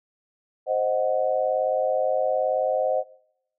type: chord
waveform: sine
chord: C diminished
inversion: none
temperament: equal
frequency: 523.3 / 622.3 / 740 Hz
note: C5 / Eb5 / Gb5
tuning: 0 / 0 / 0 cents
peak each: -24 / -24 / -27 dBFS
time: 0.66-3.04 s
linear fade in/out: 50 ms
effects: noise-tail reverb RT60 0.8 s tail -22 dB re dry